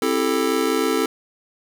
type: chord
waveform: square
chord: A minor seventh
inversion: first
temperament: just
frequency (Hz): 264 / 330 / 396 / 440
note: C4 / E4 / G4 / A4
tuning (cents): +16 / +2 / +18 / 0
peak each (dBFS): -25 / -25 / -27 / -23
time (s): 0.02-1.06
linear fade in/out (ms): 2
effects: none